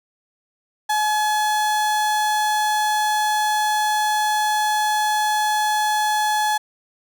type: tone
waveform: 35% pulse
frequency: 850 Hz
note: G#5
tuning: 40 cents sharp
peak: -16 dBFS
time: 0.89-6.58 s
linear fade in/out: 10 ms
effects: none